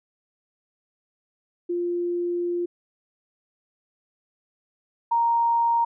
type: tone pair in turn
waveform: sine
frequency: 349.2 / 932.3 Hz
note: F4 / A#5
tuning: 0 / 0 cents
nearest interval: octave + perfect fourth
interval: 1700 cents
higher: second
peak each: -23 / -18 dBFS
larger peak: second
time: 1.69-2.66 / 5.11-5.85 s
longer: first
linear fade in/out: 10 ms
effects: none